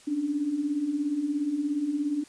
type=beating tone pair; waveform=sine; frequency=277.2 / 294.2 Hz; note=C#4 / D4; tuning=0 / +3 cents; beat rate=17 Hz; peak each=-33 / -26 dBFS; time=0.07-2.24 s; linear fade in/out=10 ms; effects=white hiss -54 dBFS RMS until 2.28 s + resampled to 22050 Hz